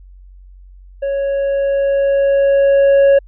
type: tone with level ramp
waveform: triangle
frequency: 554.4 Hz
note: C#5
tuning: in tune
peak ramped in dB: -14 to -4 dBFS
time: 1.02-3.19 s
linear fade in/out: 10 ms
effects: added 46 Hz sine -37 dBFS peak until 3.27 s + resampled to 8000 Hz